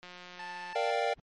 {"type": "click train", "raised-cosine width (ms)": 0.2, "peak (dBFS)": -29, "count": 126, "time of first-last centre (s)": [0.03, 0.728], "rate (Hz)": 179}
{"type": "tone", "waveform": "25% pulse", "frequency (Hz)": 880, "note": "A5", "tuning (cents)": 0, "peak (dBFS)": -36, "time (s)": [0.39, 0.91], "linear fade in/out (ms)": 5}
{"type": "chord", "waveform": "square", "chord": "G minor seventh", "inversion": "first", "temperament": "equal", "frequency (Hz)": [466.2, 587.3, 698.5, 784], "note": ["Bb4", "D5", "F5", "G5"], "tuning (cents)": [0, 0, 0, 0], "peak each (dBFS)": -34, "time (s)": [0.75, 1.14], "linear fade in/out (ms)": 10}
{"type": "noise with exponential growth", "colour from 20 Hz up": "brown", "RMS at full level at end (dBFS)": -46, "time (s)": [1.12, 1.2], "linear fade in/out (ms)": 5, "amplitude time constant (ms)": 16}
{"effects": ["low-pass 4000 Hz 12 dB/octave", "MP3 48 kbps"]}